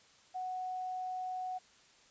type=tone with quantisation; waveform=sine; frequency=740 Hz; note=F#5; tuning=in tune; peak=-36 dBFS; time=0.34-1.59 s; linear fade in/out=20 ms; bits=11; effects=white hiss -63 dBFS RMS until 2.1 s + resampled to 16000 Hz